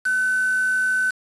sine tone with quantisation, 1513 Hz, F#6, 38 cents sharp, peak -18 dBFS, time 0.05-1.11 s, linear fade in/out 10 ms, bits 5, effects resampled to 24000 Hz

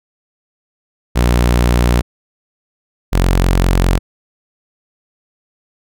sawtooth tone pair in turn, 60 / 44.95 Hz, B1 / F#1, -49 / -49 cents, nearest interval perfect fourth, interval 500 cents, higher first, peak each -6 dBFS, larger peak neither, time 1.15-2.02 / 3.12-3.99 s, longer neither, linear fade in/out 20 ms, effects none

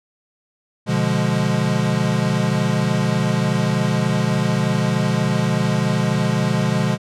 square chord, B diminished seventh, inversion none, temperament equal, 123.47 / 146.83 / 174.61 / 207.7 Hz, B2 / D3 / F3 / Ab3, 0 / 0 / 0 / 0 cents, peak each -23 dBFS, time 0.86-6.98 s, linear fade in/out 50 ms, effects low-pass 8000 Hz 12 dB/octave

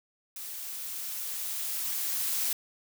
blue noise with level ramp, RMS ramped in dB -40 to -29 dBFS, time 0.36-2.53 s, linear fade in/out 2 ms, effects none

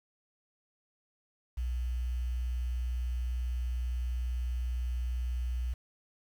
sine tone with quantisation, 61.1 Hz, B1, 18 cents flat, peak -30 dBFS, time 1.57-5.74 s, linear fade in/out 10 ms, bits 9, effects none

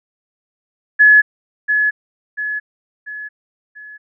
sine tone with echo, 1702 Hz, G#6, 42 cents sharp, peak -5 dBFS, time 0.99-1.22 s, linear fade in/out 20 ms, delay 690 ms, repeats 4, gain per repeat -7 dB, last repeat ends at 3.98 s, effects none

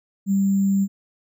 sine tone with sample-and-hold, 196.2 Hz, G3, 2 cents sharp, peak -16 dBFS, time 0.26-0.88 s, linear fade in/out 50 ms, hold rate 7350 Hz, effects none

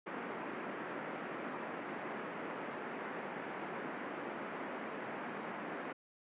pink band-pass noise, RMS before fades -43 dBFS, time 0.06-5.93 s, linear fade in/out 10 ms, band 210 to 2100 Hz, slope 24 dB/octave, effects resampled to 8000 Hz

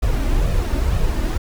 brown noise with flanger, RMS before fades -18 dBFS, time 0.02-1.38 s, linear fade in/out 10 ms, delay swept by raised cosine 1.6 to 3.4 ms, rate 2.1 Hz, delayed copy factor +0.55, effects none

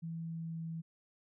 sine tone with pitch glide, 164.81 to 163.67 Hz, E3 to E3, 0 to -12 cents, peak -38 dBFS, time 0.02-0.82 s, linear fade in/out 20 ms, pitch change -12 cents, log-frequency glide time 0.21-0.63 s, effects none

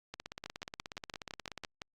two click trains, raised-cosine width 0.2 ms, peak -23 / -24 dBFS, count 9 / 26, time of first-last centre 0.46-1.818 / 0.14-1.637 s, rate 5.89 / 16.7 Hz, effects Opus 48 kbps

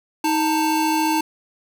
square tone pair together, 315.2 / 891.5 Hz, D#4 / A5, +23 / +22 cents, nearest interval octave + tritone, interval 1799 cents, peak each -21 dBFS, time 0.24-1.21 s, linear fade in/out 5 ms, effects none

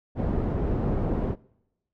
pink low-pass noise, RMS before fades -26 dBFS, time 0.15-1.36 s, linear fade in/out 50 ms, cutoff 520 Hz, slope 12 dB/octave, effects noise-tail reverb RT60 0.9 s tail -24 dB re dry

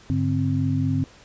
sine tone cluster, 100.8 / 145.1 / 262.1 Hz, G2 / D3 / C4, +49 / -21 / +3 cents, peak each -24 dBFS, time 0.1-1.04 s, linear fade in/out 0 ms, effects pink hiss -50 dBFS RMS until 1.24 s + resampled to 16000 Hz

